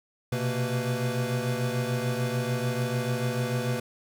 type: tone cluster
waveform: square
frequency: 122.8 / 129.6 / 231.5 / 496.8 Hz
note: B2 / C3 / A#3 / B4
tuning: -9 / -16 / -12 / +10 cents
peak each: -31 / -32 / -34 / -34 dBFS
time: 0.32-3.8 s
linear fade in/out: 5 ms
effects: none